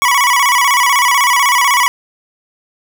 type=tone with vibrato; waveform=25% pulse; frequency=1046.5 Hz; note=C6; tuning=in tune; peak=-5 dBFS; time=0.02-1.88 s; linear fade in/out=0 ms; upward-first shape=square; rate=16 Hz; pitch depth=110 cents each way; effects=none